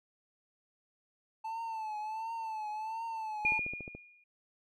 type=tone with vibrato; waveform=triangle; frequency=880 Hz; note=A5; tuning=in tune; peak=-34 dBFS; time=1.44-3.59 s; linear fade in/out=10 ms; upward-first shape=triangle; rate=1.4 Hz; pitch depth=79 cents each way
type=click train; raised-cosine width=2 ms; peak=-31 dBFS; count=8; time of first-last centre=3.45-3.95 s; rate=14 Hz
type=tone with exponential decay; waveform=sine; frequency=2432 Hz; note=D#7; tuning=40 cents flat; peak=-24 dBFS; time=3.45-4.24 s; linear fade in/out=5 ms; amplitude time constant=170 ms
effects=none